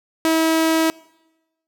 sawtooth tone, 322.6 Hz, E4, 37 cents flat, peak -11 dBFS, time 0.25-0.9 s, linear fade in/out 0 ms, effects noise-tail reverb RT60 1.0 s tail -24 dB re dry

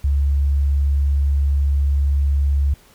sine tone, 70.3 Hz, C#2, 25 cents sharp, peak -14 dBFS, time 0.04-2.74 s, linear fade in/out 5 ms, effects pink hiss -51 dBFS RMS until 2.94 s

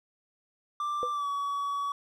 triangle tone with pitch glide, 1179 to 1132.9 Hz, D6 to C#6, +6 to +37 cents, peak -27 dBFS, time 0.8-1.92 s, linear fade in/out 2 ms, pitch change -69 cents, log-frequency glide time 1.12-1.28 s
sine tone with exponential decay, 495.3 Hz, B4, 5 cents sharp, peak -26 dBFS, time 1.03-1.13 s, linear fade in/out 0 ms, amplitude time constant 21 ms
effects none

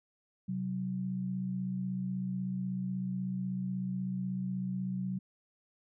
sine tone pair together, 130.81 / 187.06 Hz, C3 / F#3, 0 / +19 cents, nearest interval tritone, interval 619 cents, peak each -39 / -33 dBFS, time 0.48-5.19 s, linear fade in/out 10 ms, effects none

